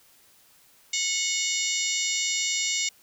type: harmonic tone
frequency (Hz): 731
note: F#5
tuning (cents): -21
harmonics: 3 / 4 / 5 / 6 / 7 / 8 / 9 / 10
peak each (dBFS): -31 / -33 / -33 / -35 / -36 / -32 / -36 / -30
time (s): 0.93-2.89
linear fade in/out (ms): 5
effects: white hiss -58 dBFS RMS until 3.02 s